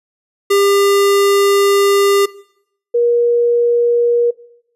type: tone pair in turn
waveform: square / sine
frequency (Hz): 400 / 475.8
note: G4 / A#4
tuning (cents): +35 / +35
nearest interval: minor third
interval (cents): 300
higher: second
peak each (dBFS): -10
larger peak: neither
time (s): 0.5-2.26 / 2.94-4.31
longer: first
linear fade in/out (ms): 10
effects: noise-tail reverb RT60 0.7 s tail -20 dB re dry + resampled to 32000 Hz